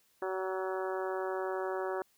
harmonic tone with a mistuned harmonic, 188.5 Hz, F#3, 32 cents sharp, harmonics 2 / 3 / 4 / 5 / 6 / 7 / 8 / 9, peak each -35 / -39 / -41 / -43 / -45 / -46 / -47 / -48 dBFS, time 0.22-2.02 s, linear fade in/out 2 ms, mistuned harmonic 8, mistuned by -32 cents, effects white hiss -70 dBFS RMS until 2.17 s

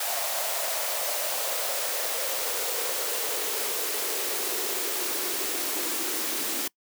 white noise with high-pass filter sweep, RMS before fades -29 dBFS, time 0-6.68 s, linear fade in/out 5 ms, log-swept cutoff 680 to 300 Hz, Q 4.2, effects noise-tail reverb RT60 0.1 s tail -25 dB re dry

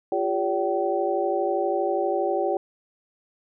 sine tone cluster, 350.3 / 402.7 / 571 / 767 Hz, F4 / G4 / D5 / G5, +5 / +47 / -49 / -38 cents, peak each -27 dBFS, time 0.12-2.57 s, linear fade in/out 2 ms, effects none

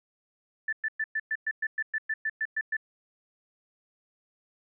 sine tone bursts, 1760 Hz, A6, in tune, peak -26 dBFS, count 14, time 0.68-2.768 s, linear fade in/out 5 ms, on 47 ms, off 110 ms, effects none

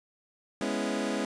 25% pulse chord, C# minor seventh, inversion second, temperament equal, 207.7 / 246.9 / 277.2 / 329.6 Hz, G#3 / B3 / C#4 / E4, 0 / 0 / 0 / 0 cents, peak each -30 / -31 / -30 / -32 dBFS, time 0.61-1.25 s, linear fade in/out 2 ms, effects resampled to 22050 Hz

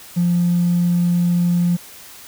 triangle tone, 174.4 Hz, F3, 2 cents flat, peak -10 dBFS, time 0.16-1.77 s, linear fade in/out 20 ms, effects tanh soft clip ceiling -11 dBFS + white hiss -40 dBFS RMS until 2.27 s

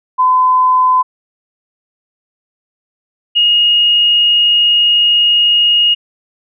sine tone pair in turn, 1017 / 2866 Hz, C6 / F7, -50 / +44 cents, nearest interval octave + tritone, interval 1794 cents, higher second, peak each -7 dBFS, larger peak neither, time 0.18-1.03 / 3.35-5.95 s, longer second, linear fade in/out 20 ms, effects none

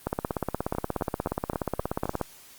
two click trains, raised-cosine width 1 ms, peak -15 / -12 dBFS, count 6 / 37, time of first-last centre 0.75-2.055 / 0.07-2.213 s, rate 3.83 / 16.8 Hz, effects white hiss -51 dBFS RMS until 2.58 s + Opus 32 kbps

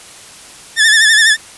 sawtooth tone with vibrato, 1760 Hz, A6, in tune, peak -3 dBFS, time 0.76-1.37 s, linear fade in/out 50 ms, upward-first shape sine, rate 12 Hz, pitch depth 69 cents each way, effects white hiss -36 dBFS RMS until 1.57 s + resampled to 24000 Hz

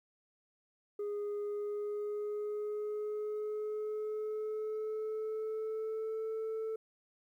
sine tone with pitch glide, 412.3 to 441.9 Hz, G#4 to A4, -13 to +7 cents, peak -32 dBFS, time 0.99-6.76 s, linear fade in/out 5 ms, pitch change +120 cents, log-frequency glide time 1.39-6.3 s, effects tanh soft clip ceiling -34 dBFS + 12-bit

